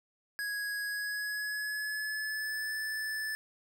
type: tone with pitch glide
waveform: square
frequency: 1661.2 to 1746.8 Hz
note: G#6 to A6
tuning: 0 to -13 cents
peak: -34 dBFS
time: 0.39-3.35 s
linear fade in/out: 0 ms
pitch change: +87 cents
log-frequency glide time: 0.85-2.75 s
effects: none